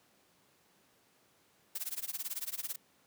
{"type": "noise with tremolo", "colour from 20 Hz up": "blue", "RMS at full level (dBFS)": -36, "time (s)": [1.75, 2.76], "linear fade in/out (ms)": 5, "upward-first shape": "sine", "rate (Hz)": 18, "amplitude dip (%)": 95, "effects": ["pink hiss -68 dBFS RMS until 3.06 s", "high-pass 150 Hz 12 dB/octave"]}